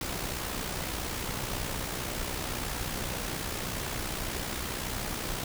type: noise with amplitude modulation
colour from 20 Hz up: pink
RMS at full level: -32 dBFS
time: 0.01-5.44 s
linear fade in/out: 2 ms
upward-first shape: sine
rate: 61.8 Hz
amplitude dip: 50%
effects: none